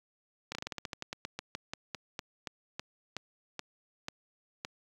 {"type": "slowing click train", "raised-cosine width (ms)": 0.2, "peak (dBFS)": -19, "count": 23, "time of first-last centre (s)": [0.52, 4.649], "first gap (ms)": 30, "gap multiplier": 1.15, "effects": ["high-pass 60 Hz 12 dB/octave", "9-bit"]}